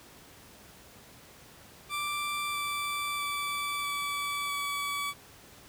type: tone with pitch steps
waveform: 20% pulse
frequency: 1174.7 / 1166.6 / 1158.5 / 1150.5 / 1142.6 Hz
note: D6 / D6 / D6 / D6 / D6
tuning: 0 / -12 / -24 / -36 / -48 cents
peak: -26 dBFS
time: 1.89-5.14 s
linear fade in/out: 50 ms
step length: 650 ms
effects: pink hiss -53 dBFS RMS until 5.68 s + high-pass 60 Hz 12 dB/octave